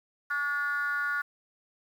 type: tone with frequency modulation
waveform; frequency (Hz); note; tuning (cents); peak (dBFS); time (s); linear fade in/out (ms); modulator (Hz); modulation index
sine; 1440; F#6; -47; -26; 0.3-1.22; 10; 301; 0.75
effects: tanh soft clip ceiling -23 dBFS + 9-bit